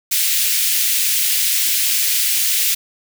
white high-pass noise, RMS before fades -17 dBFS, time 0.11-2.75 s, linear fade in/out 10 ms, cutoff 2100 Hz, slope 24 dB/octave, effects none

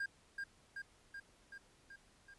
triangle tone with echo, 1609 Hz, G6, 45 cents sharp, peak -35 dBFS, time 0-0.06 s, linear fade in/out 5 ms, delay 380 ms, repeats 6, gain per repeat -3 dB, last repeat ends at 2.34 s, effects pink hiss -68 dBFS RMS until 2.38 s + resampled to 24000 Hz

